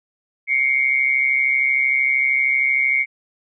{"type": "tone pair together", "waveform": "sine", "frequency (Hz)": [2122, 2255], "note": ["C7", "C#7"], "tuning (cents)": [24, 29], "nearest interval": "minor second", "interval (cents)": 105, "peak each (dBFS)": -18, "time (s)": [0.47, 3.06], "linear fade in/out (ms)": 50, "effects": []}